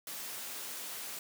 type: high-pass noise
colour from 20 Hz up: white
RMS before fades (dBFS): -42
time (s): 0.07-1.19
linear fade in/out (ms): 2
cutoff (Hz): 200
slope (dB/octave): 12
effects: none